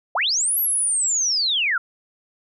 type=linear two-way sweep; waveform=sine; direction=up then down; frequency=532 to 11840 to 1316 Hz; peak=-18 dBFS; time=0.15-1.78 s; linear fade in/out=5 ms; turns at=0.59 s; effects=none